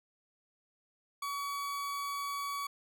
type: tone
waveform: 40% pulse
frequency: 1133 Hz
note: C#6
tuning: 37 cents sharp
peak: -34 dBFS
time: 1.22-2.67 s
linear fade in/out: 5 ms
effects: none